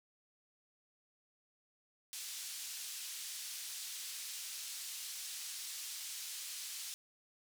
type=band-pass noise; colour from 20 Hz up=pink; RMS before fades=-45 dBFS; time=2.13-6.94 s; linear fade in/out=0 ms; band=4100 to 12000 Hz; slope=12 dB/octave; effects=none